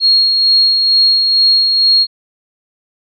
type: tone with tremolo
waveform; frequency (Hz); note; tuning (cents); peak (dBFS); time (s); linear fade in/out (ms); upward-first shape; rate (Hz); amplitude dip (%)
sine; 4280; C8; +38; -6; 0-2.07; 50; sine; 2.2; 35
effects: none